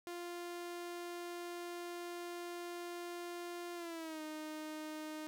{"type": "tone with pitch glide", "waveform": "sawtooth", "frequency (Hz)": [348.6, 308.8], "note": ["F4", "D#4"], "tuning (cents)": [-3, -13], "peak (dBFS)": -39, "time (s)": [0.07, 5.27], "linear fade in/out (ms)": 0, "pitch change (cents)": -210, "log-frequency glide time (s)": [3.75, 4.22], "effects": []}